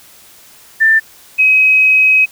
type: tone pair in turn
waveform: sine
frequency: 1782 / 2538 Hz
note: A6 / D#7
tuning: +22 / +34 cents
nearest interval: tritone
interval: 612 cents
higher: second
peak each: -6 dBFS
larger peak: neither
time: 0.8-1 / 1.38-2.26 s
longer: second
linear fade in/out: 20 ms
effects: white hiss -42 dBFS RMS until 2.31 s